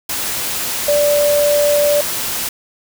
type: tone in noise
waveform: sine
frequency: 584 Hz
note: D5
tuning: 10 cents flat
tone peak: -11 dBFS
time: 0.88-2.01 s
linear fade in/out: 5 ms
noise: white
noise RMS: -21 dBFS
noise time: 0.09-2.49 s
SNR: +7 dB
effects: none